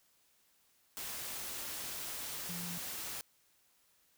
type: tone in noise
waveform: sine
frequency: 174.2 Hz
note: F3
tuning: 4 cents flat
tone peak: -43 dBFS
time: 2.49-2.78 s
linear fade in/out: 0 ms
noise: white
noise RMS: -42 dBFS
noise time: 0.97-3.21 s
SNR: -4 dB
effects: white hiss -71 dBFS RMS until 4.17 s